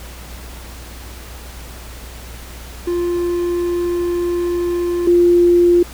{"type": "tone pair in turn", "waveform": ["triangle", "sine"], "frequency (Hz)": [349.2, 349.2], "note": ["F4", "F4"], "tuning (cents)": [0, 0], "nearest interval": "unison", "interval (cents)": 0, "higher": "neither", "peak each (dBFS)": [-14, -8], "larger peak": "second", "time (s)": [[2.87, 5.07], [5.07, 5.83]], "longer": "first", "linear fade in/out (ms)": 5, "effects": ["added 60 Hz sine -33 dBFS peak until 5.93 s", "pink hiss -37 dBFS RMS until 5.93 s"]}